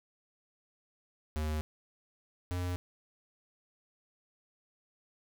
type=tone pair in turn; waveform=square; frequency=77 / 89.48 Hz; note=D#2 / F2; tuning=-17 / +43 cents; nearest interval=minor third; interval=260 cents; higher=second; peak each=-32 / -33 dBFS; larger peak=first; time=1.36-1.61 / 2.51-2.76 s; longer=neither; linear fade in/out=0 ms; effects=none